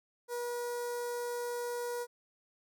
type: tone with notch filter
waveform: sawtooth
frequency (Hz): 482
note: B4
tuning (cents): -42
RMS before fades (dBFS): -37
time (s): 0.28-2.07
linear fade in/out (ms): 50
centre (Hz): 2800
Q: 0.67
effects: none